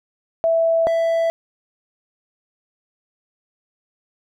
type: tone pair in turn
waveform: sine / triangle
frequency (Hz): 659.3 / 662.2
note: E5 / E5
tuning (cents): 0 / +8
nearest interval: unison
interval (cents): 8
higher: second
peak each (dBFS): -14 / -14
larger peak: neither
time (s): 0.44-0.87 / 0.87-1.3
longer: neither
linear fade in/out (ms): 0
effects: none